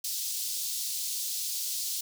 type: high-pass noise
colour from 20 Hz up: pink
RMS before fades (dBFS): -33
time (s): 0.04-2.01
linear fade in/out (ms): 5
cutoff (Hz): 4200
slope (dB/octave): 24
effects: none